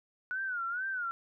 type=tone with vibrato; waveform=sine; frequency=1460 Hz; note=F#6; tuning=24 cents flat; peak=-32 dBFS; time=0.31-1.11 s; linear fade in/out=0 ms; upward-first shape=sine; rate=2.2 Hz; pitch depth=130 cents each way; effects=none